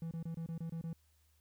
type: tone bursts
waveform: triangle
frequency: 164.81 Hz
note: E3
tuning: in tune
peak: -36 dBFS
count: 8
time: 0.02-0.93 s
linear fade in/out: 2 ms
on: 91 ms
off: 26 ms
effects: added 76 Hz sine -69 dBFS peak until 1.4 s + white hiss -75 dBFS RMS until 1.4 s